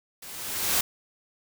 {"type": "noise with level ramp", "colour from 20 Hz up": "white", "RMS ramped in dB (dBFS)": [-43, -22], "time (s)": [0.22, 0.81], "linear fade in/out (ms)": 5, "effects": []}